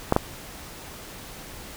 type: clicks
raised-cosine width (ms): 1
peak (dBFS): -3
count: 2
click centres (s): 0.124 / 0.164
effects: pink hiss -41 dBFS RMS until 1.76 s